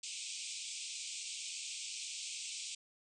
white band-pass noise, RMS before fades -44 dBFS, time 0.03-2.75 s, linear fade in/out 5 ms, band 2300 to 8600 Hz, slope 96 dB/octave, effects none

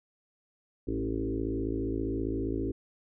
harmonic tone with a mistuned harmonic, 55 Hz, A1, in tune, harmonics 1 / 2 / 4 / 5 / 6 / 7 / 8 / 9, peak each -36 / -38 / -44 / -34 / -36 / -36 / -40 / -49 dBFS, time 0.87-2.72 s, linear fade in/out 10 ms, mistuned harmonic 6, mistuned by -19 cents, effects none

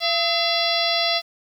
harmonic tone with a mistuned harmonic, 680 Hz, F5, 46 cents flat, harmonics 1 / 2 / 3 / 4 / 5 / 6 / 7 / 8, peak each -24 / -32 / -28 / -30 / -25 / -26 / -26 / -31 dBFS, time 0-1.22 s, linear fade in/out 50 ms, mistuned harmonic 2, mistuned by -98 cents, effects 8-bit

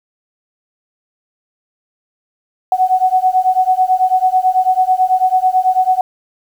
sine beating tone pair, 740 / 749.1 Hz, F#5 / F#5, 0 / +21 cents, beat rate 9.1 Hz, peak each -13 dBFS, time 2.72-6.01 s, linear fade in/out 2 ms, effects 7-bit

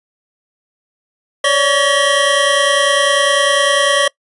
square tone cluster, 554 / 584 / 1131 / 1917 / 3175 Hz, C#5 / D5 / C#6 / A#6 / G7, -1 / -10 / +34 / +48 / +21 cents, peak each -18 dBFS, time 1.44-4.08 s, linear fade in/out 5 ms, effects noise-tail reverb RT60 0.1 s tail -24 dB re dry + resampled to 24000 Hz

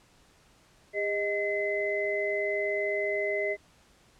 sine tone cluster, 405 / 624 / 2042 Hz, G#4 / D#5 / C7, -43 / +5 / -43 cents, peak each -31 dBFS, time 0.93-3.57 s, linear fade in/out 50 ms, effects pink hiss -61 dBFS RMS until 4.19 s + low-pass 9000 Hz 12 dB/octave

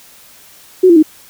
sine tone with pitch steps, 370 / 339.3 / 311.1 Hz, F#4 / F4 / D#4, 0 / -50 / 0 cents, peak -3 dBFS, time 0.83-1.028 s, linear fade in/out 10 ms, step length 66 ms, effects white hiss -42 dBFS RMS until 1.29 s

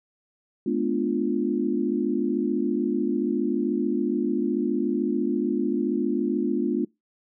sine chord, G# diminished seventh, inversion none, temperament equal with one note detuned, 212.9 / 246.9 / 293.7 / 349.2 Hz, G#3 / B3 / D4 / F4, +43 / 0 / 0 / 0 cents, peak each -28 / -27 / -27 / -27 dBFS, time 0.66-6.85 s, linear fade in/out 5 ms, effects noise-tail reverb RT60 0.2 s tail -24 dB re dry

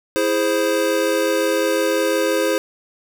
square chord, E augmented, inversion none, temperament equal, 329.6 / 415.3 / 523.3 Hz, E4 / G#4 / B#4, 0 / 0 / 0 cents, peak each -23 / -23 / -20 dBFS, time 0.16-2.58 s, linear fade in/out 0 ms, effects none

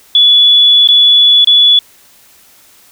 sine tone with dropouts, 3423 Hz, A7, 48 cents flat, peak -3 dBFS, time 0.15-1.79 s, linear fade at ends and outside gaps 2 ms, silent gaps 0.875-0.887 / 1.446-1.472 s, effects white hiss -44 dBFS RMS until 2.91 s

